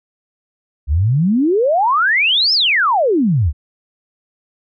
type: exponential two-way sweep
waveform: sine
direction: up then down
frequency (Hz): 65.41 to 5400 to 65.41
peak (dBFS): -11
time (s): 0.87-3.53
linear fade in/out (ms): 50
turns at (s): 2.53
effects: none